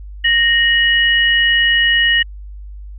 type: tone pair together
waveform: sine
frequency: 1859 / 2917 Hz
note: A#6 / F#7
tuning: -5 / -25 cents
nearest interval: minor sixth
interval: 780 cents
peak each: -12 / -14 dBFS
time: 0.24-2.23 s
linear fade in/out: 10 ms
effects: added 50 Hz sine -29 dBFS peak until 2.98 s